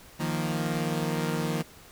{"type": "chord", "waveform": "sawtooth", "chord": "Eb suspended second", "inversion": "none", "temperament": "equal", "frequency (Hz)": [155.56, 174.61, 233.1], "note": ["Eb3", "F3", "Bb3"], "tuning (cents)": [0, 0, 0], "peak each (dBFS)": [-26, -28, -29], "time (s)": [0.19, 1.63], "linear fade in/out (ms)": 20, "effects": ["pink hiss -51 dBFS RMS until 1.91 s"]}